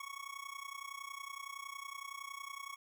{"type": "tone with amplitude modulation", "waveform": "25% pulse", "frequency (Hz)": 1108.7, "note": "C#6", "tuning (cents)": 0, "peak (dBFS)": -37, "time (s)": [0, 2.76], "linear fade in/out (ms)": 5, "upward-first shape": "sine", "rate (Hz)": 30.8, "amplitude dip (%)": 85, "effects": []}